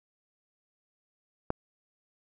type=click; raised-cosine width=1 ms; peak=-14 dBFS; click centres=1.504 s; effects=none